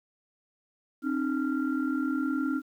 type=tone cluster; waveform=sine; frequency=266.1 / 305.7 / 1384 Hz; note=C4 / D#4 / F6; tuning=+29 / -30 / -16 cents; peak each=-28 / -29 / -36 dBFS; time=1.02-2.62 s; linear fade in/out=50 ms; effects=tanh soft clip ceiling -17 dBFS + 10-bit